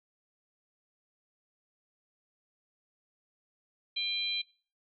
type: harmonic tone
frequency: 800 Hz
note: G5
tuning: 35 cents sharp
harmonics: 3 / 4 / 5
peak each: -37 / -36 / -32 dBFS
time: 3.96-4.42 s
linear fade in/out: 10 ms
effects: noise-tail reverb RT60 0.4 s tail -21 dB re dry